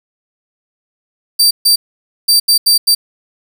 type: tone bursts at uneven times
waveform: sawtooth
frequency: 4661 Hz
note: D8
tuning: 14 cents flat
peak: -4 dBFS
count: 6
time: 1.39-1.51 / 1.65-1.76 / 2.28-2.4 / 2.48-2.58 / 2.66-2.78 / 2.87-2.95 s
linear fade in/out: 10 ms
effects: none